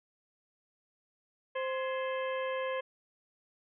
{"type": "harmonic tone with a mistuned harmonic", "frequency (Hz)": 523.3, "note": "C5", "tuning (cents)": 0, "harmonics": [1, 2, 3, 4, 5, 6], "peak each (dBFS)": [-33, -39, -43, -45, -47, -49], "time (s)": [1.55, 2.81], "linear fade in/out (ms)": 10, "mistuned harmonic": 3, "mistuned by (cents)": 120, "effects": []}